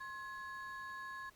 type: ring-modulated tone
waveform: triangle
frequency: 1376 Hz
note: F6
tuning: 26 cents flat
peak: -39 dBFS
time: 0-1.3 s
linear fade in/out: 10 ms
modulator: 313 Hz
effects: pink hiss -66 dBFS RMS until 1.35 s + Opus 48 kbps